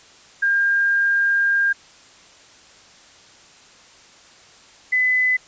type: tone pair in turn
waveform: sine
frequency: 1606 / 2010 Hz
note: G6 / B6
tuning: +41 / +30 cents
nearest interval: major third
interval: 389 cents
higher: second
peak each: -15 dBFS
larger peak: neither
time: 0.42-1.73 / 4.92-5.37 s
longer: first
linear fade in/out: 10 ms
effects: white hiss -48 dBFS RMS until 5.47 s + resampled to 16000 Hz